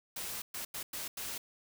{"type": "noise bursts at uneven times", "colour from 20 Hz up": "white", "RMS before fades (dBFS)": -40, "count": 5, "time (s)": [[0.16, 0.42], [0.54, 0.65], [0.74, 0.83], [0.93, 1.08], [1.17, 1.38]], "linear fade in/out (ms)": 5, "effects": []}